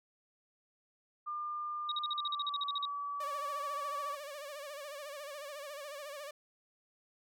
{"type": "tone with pitch glide", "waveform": "sine", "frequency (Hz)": [1200, 1147.1], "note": ["D6", "D6"], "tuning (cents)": [37, -41], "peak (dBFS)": -36, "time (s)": [1.26, 4.16], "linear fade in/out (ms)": 20, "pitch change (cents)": -78, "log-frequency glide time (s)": [2.07, 2.6]}
{"type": "tone bursts", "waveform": "sine", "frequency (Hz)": 3783, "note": "A#7", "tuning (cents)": 25, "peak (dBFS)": -33, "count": 14, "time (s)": [1.89, 2.853], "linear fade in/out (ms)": 2, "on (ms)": 27, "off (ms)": 45}
{"type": "tone with vibrato", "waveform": "sawtooth", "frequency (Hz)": 578, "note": "D5", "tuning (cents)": -28, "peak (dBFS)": -39, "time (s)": [3.2, 6.31], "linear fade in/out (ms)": 5, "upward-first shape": "sine", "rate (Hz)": 14, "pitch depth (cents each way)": 89}
{"effects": []}